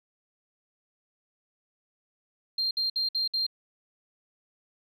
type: tone bursts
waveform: sine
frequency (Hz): 4186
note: C8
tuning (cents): 0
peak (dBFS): -24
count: 5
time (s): 2.58-3.466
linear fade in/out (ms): 5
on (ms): 130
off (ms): 59
effects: tanh soft clip ceiling -20 dBFS